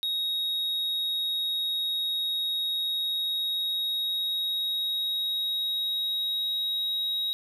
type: tone with pitch glide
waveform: triangle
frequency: 3770 to 3803 Hz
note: A#7 to A#7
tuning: +19 to +34 cents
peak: -25 dBFS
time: 0.03-7.33 s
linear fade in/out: 0 ms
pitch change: +15 cents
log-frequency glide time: 2.63-6.91 s
effects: none